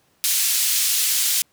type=band-pass noise; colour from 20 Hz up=white; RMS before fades=-20 dBFS; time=0.24-1.42 s; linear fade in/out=0 ms; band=3000 to 14000 Hz; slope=12 dB/octave; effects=pink hiss -62 dBFS RMS until 1.52 s + high-pass 80 Hz 12 dB/octave